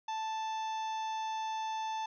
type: harmonic tone with a mistuned harmonic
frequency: 880 Hz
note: A5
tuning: in tune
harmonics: 1 / 2 / 3 / 4 / 5 / 6 / 7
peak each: -34 / -51 / -50 / -48 / -59 / -58 / -55 dBFS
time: 0.08-2.06 s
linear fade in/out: 5 ms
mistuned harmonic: 7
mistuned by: +20 cents
effects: none